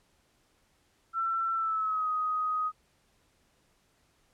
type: tone with pitch glide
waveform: sine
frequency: 1343 to 1253.1 Hz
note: E6 to D#6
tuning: +32 to +12 cents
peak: -27 dBFS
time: 1.13-2.72 s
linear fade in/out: 50 ms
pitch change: -120 cents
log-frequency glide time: 1.54-2.09 s
effects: pink hiss -69 dBFS RMS until 4.33 s + low-pass 11000 Hz 12 dB/octave